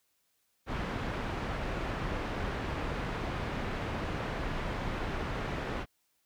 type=low-pass noise; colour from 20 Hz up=pink; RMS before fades=-35 dBFS; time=0.66-5.86 s; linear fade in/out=50 ms; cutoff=2200 Hz; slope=12 dB/octave; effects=white hiss -75 dBFS RMS until 6.25 s